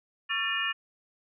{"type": "tone cluster", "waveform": "sine", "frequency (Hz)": [1119, 1361, 1781, 2458, 2854], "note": ["C#6", "F6", "A6", "D#7", "F7"], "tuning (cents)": [16, -45, 21, -22, 37], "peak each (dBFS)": [-37, -37, -31, -33, -32], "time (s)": [0.29, 0.73], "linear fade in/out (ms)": 20, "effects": []}